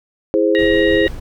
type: chord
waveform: sine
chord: E augmented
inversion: none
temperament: equal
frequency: 329.6 / 415.3 / 523.3 Hz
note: E4 / G#4 / B#4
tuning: 0 / 0 / 0 cents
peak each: -16 dBFS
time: 0.34-1.07 s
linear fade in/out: 0 ms
type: harmonic tone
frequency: 945 Hz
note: A#5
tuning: 23 cents sharp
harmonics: 2 / 3 / 4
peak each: -19 / -28 / -28 dBFS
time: 0.55-1.08 s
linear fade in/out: 0 ms
type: noise with tremolo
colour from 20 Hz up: brown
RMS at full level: -27 dBFS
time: 0.58-1.2 s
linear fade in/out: 10 ms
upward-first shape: sine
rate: 6.3 Hz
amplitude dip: 25%
effects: none